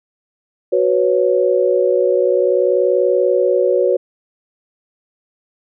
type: chord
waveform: sine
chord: F# suspended fourth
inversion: none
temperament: equal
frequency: 370 / 493.9 / 554.4 Hz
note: F#4 / B4 / C#5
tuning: 0 / 0 / 0 cents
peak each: -16 dBFS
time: 0.72-3.97 s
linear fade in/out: 10 ms
effects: none